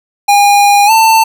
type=tone with pitch glide; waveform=square; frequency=813 to 891.7 Hz; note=G#5 to A5; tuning=-37 to +23 cents; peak=-5 dBFS; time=0.28-1.24 s; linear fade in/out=10 ms; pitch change=+160 cents; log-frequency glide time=0.86-0.91 s; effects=none